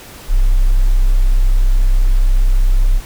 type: tone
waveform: sine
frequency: 32.34 Hz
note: C1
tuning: 19 cents flat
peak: -6 dBFS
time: 0.28-3.01 s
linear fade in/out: 50 ms
effects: tanh soft clip ceiling -5 dBFS + pink hiss -36 dBFS RMS until 3.05 s